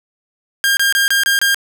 sawtooth tone bursts, 1608 Hz, G6, 44 cents sharp, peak -8 dBFS, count 6, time 0.64-1.545 s, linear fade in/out 0 ms, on 130 ms, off 25 ms, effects none

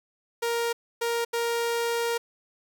sawtooth tone bursts at uneven times, 468 Hz, A#4, 7 cents sharp, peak -21 dBFS, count 3, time 0.42-0.73 / 1.01-1.25 / 1.33-2.18 s, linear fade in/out 10 ms, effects none

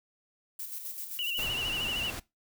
violet noise with tremolo, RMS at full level -38 dBFS, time 0.59-1.48 s, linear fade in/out 5 ms, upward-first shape square, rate 7.7 Hz, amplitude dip 45%
sine tone with vibrato, 2842 Hz, F7, 30 cents sharp, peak -30 dBFS, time 1.19-2.1 s, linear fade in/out 0 ms, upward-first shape sine, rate 13 Hz, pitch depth 77 cents each way
pink noise, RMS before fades -39 dBFS, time 1.38-2.2 s, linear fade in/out 10 ms
effects noise-tail reverb RT60 0.2 s tail -19 dB re dry

